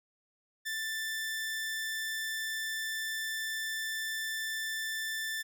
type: tone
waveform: sawtooth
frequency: 1769 Hz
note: A6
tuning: 9 cents sharp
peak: -30 dBFS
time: 0.65-5.43 s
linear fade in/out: 20 ms
effects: none